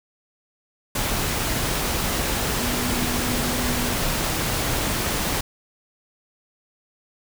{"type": "tone in noise", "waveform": "sine", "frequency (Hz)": 244.9, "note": "B3", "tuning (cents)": -14, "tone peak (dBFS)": -28, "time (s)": [2.6, 3.94], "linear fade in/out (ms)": 5, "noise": "pink", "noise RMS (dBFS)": -24, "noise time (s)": [0.95, 5.41], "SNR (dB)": -7, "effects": []}